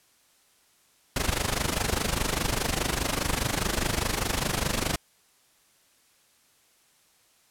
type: noise with amplitude modulation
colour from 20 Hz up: pink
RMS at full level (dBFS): -24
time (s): 1.16-4.96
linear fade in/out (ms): 2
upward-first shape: sine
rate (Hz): 24.9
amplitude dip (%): 80
effects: white hiss -63 dBFS RMS until 7.5 s + low-pass 12000 Hz 12 dB/octave